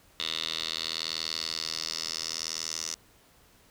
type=tone with band-pass filter sweep; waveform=10% pulse; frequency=80.7 Hz; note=E2; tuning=36 cents flat; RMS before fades=-34 dBFS; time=0.2-2.95 s; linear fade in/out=0 ms; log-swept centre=3700 to 5900 Hz; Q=4.6; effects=pink hiss -60 dBFS RMS until 3.7 s